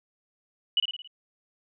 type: tone with echo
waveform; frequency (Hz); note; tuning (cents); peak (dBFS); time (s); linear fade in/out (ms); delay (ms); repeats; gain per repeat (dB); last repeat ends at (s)
sine; 2950; F#7; -6; -19; 0.77-0.8; 2; 55; 5; -5; 1.075
effects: none